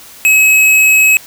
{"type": "tone", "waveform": "square", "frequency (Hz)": 2562, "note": "E7", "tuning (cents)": -50, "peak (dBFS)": -6, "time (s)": [0.25, 1.17], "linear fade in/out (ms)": 0, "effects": ["white hiss -36 dBFS RMS until 1.26 s"]}